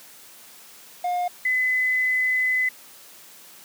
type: tone pair in turn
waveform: triangle / sine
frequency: 713 / 2017 Hz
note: F5 / B6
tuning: +36 / +36 cents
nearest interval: octave + tritone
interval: 1800 cents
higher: second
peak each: -20 / -19 dBFS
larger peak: second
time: 1.04-1.28 / 1.45-2.69 s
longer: second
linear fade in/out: 5 ms
effects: white hiss -47 dBFS RMS until 3.64 s + high-pass 150 Hz 12 dB/octave